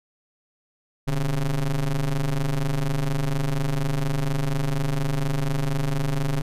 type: ring-modulated tone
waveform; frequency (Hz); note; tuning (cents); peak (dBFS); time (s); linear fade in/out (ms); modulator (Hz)
square; 67.4; C#2; -48; -19; 1.07-6.42; 10; 79.5
effects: resampled to 32000 Hz